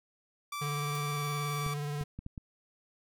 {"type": "tone with pitch glide", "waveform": "sawtooth", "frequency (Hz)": [1165, 1157], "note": ["D6", "D6"], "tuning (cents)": [-14, -26], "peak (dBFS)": -32, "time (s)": [0.52, 1.74], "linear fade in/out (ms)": 5, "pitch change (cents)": -12, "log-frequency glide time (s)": [1.12, 1.2]}
{"type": "tone with vibrato", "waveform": "square", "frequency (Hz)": 146.3, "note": "D3", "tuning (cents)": -6, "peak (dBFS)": -34, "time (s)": [0.61, 2.04], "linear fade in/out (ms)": 10, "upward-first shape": "square", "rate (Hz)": 19, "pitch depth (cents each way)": 23}
{"type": "noise with exponential decay", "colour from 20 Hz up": "white", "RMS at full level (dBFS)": -42, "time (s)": [0.95, 1.03], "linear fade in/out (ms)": 2, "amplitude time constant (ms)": 17}
{"type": "clicks", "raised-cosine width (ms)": 5, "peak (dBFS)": -28, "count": 5, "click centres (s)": [1.664, 2.012, 2.19, 2.264, 2.378]}
{"effects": []}